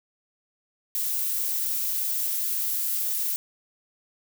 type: noise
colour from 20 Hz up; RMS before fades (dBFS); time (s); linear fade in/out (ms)
violet; -27; 0.95-3.36; 0
effects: none